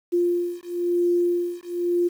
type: beating tone pair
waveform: sine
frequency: 349.2 / 350.2 Hz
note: F4 / F4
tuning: 0 / +5 cents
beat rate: 1 Hz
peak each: -23 dBFS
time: 0.12-2.09 s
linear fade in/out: 20 ms
effects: 8-bit